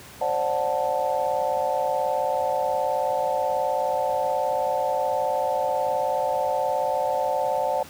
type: chord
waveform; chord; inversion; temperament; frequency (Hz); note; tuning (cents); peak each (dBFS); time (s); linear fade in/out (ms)
sine; D dominant seventh; third; just; 528.6 / 587.3 / 734.2 / 881; C5 / D5 / F#5 / A5; +18 / 0 / -14 / +2; -27; 0.21-7.83; 5
effects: pink hiss -44 dBFS RMS until 7.89 s + high-pass 80 Hz 12 dB/octave